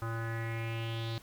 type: tone with low-pass filter sweep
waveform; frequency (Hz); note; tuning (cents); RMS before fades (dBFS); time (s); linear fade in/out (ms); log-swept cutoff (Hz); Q
square; 114; A#2; -38; -36; 0.02-1.18; 0; 1300 to 4100; 4.6
effects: pink hiss -57 dBFS RMS until 1.22 s